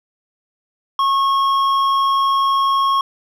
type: tone with hard clipping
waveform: sine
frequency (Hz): 1092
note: C#6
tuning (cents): -26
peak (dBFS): -15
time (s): 0.99-3.01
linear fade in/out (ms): 2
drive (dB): 7
effects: none